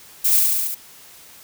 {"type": "noise with echo", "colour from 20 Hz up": "violet", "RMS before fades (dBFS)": -17, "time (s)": [0.24, 0.4], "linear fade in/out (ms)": 10, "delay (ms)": 70, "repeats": 5, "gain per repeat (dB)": -2, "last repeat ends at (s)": 0.75, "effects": ["white hiss -45 dBFS RMS until 1.43 s"]}